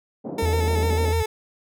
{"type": "band-pass noise", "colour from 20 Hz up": "pink", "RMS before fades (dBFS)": -32, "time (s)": [0.24, 1.13], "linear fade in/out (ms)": 20, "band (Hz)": [170, 630], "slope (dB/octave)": 24}
{"type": "tone with vibrato", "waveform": "30% pulse", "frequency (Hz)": 444.7, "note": "A4", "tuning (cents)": 18, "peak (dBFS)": -21, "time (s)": [0.38, 1.26], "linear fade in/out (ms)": 5, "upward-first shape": "square", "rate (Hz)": 6.7, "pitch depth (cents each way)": 35}
{"type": "tone", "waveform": "sine", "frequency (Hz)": 82.6, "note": "E2", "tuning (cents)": 4, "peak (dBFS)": -20, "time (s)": [0.42, 1.23], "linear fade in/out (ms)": 10}
{"effects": []}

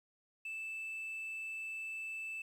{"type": "tone", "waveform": "sine", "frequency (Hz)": 2637, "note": "E7", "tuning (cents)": 0, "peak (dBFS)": -37, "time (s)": [0.45, 2.42], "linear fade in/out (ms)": 5, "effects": ["tanh soft clip ceiling -39 dBFS", "11-bit"]}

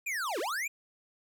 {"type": "linear two-way sweep", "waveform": "square", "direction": "down then up", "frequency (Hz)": [2489, 308.4, 2489], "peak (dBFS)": -32, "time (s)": [0.06, 0.68], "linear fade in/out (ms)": 10, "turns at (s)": 0.39, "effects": []}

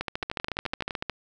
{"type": "two click trains", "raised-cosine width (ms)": 0.3, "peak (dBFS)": [-15, -13], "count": [9, 16], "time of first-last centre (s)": [[0.23, 0.908], [0.01, 1.097]], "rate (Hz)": [11.8, 13.8], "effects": []}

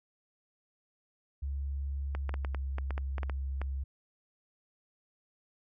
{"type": "tone with pitch glide", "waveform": "sine", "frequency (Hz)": [69.4, 67.62], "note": ["C#2", "C#2"], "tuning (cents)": [3, -42], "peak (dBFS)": -32, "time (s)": [1.42, 3.84], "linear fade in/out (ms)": 10, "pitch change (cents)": -45, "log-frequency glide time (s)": [2.19, 2.51]}
{"type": "clicks", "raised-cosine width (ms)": 0.5, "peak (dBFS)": -23, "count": 12, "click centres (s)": [2.15, 2.293, 2.341, 2.448, 2.547, 2.784, 2.907, 2.979, 3.182, 3.232, 3.297, 3.616]}
{"effects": []}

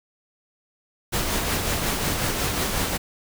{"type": "noise with tremolo", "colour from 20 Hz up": "pink", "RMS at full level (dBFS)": -23, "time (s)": [1.12, 2.98], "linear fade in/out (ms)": 20, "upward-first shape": "triangle", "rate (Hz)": 5.5, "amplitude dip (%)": 40, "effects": []}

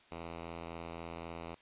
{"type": "tone", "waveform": "5% pulse", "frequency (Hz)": 83.8, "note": "E2", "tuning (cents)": 29, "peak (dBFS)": -31, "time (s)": [0.11, 1.55], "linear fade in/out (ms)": 10, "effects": ["white hiss -63 dBFS RMS until 1.61 s", "resampled to 8000 Hz"]}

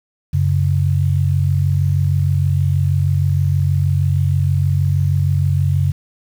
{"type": "tone pair together", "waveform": "sine", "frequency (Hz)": [93, 139.34], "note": ["F#2", "C#3"], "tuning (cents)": [9, 9], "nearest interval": "perfect fifth", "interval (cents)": 700, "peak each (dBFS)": [-15, -16], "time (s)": [0.33, 5.92], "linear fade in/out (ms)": 10, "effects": ["7-bit"]}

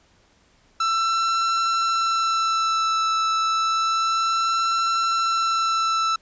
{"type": "tone with vibrato", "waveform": "45% pulse", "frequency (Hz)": 1331, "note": "E6", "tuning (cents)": 16, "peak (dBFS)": -19, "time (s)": [0.8, 6.16], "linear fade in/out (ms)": 5, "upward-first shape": "sine", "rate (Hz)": 0.3, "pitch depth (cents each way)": 17, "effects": ["pink hiss -59 dBFS RMS until 6.21 s", "resampled to 16000 Hz"]}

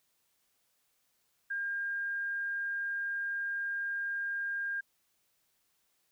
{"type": "tone", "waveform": "sine", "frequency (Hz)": 1608, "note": "G6", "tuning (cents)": 44, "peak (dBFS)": -32, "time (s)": [1.5, 4.81], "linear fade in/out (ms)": 10, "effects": ["white hiss -75 dBFS RMS until 6.11 s"]}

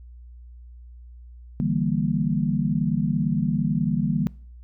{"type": "chord", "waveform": "sine", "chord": "E half-diminished seventh", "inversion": "third", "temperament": "equal", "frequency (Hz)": [146.83, 164.81, 196, 233.1], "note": ["D3", "E3", "G3", "Bb3"], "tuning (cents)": [0, 0, 0, 0], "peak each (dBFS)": -26, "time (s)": [1.6, 4.27], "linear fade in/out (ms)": 0, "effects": ["noise-tail reverb RT60 0.5 s tail -24 dB re dry", "added 60 Hz sine -41 dBFS peak until 4.63 s"]}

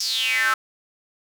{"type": "tone with high-pass filter sweep", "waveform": "square", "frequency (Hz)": 120, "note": "B2", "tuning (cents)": -49, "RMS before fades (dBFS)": -22, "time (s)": [0, 0.54], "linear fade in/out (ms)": 5, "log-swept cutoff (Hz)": [5500, 1300], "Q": 7.6, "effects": []}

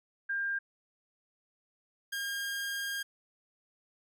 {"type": "tone pair in turn", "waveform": ["sine", "sawtooth"], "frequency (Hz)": [1600, 1614.9], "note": ["G6", "G#6"], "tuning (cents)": [35, -49], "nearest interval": "unison", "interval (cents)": 16, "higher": "second", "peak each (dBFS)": [-30, -30], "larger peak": "neither", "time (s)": [[0.29, 0.59], [2.12, 3.03]], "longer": "second", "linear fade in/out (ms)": 10, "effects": []}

